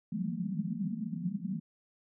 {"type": "band-pass noise", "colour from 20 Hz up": "white", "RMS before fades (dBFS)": -35, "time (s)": [0.12, 1.6], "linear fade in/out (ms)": 10, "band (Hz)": [160, 230], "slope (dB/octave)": 96, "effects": []}